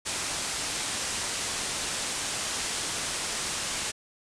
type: low-pass noise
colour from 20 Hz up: white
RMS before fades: -32 dBFS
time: 0.05-3.92 s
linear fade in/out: 20 ms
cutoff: 9400 Hz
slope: 48 dB/octave
effects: none